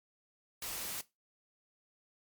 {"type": "noise", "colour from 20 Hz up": "white", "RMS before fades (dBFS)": -40, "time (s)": [0.62, 1.01], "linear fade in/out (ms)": 2, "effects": ["noise-tail reverb RT60 0.2 s tail -17 dB re dry", "MP3 96 kbps"]}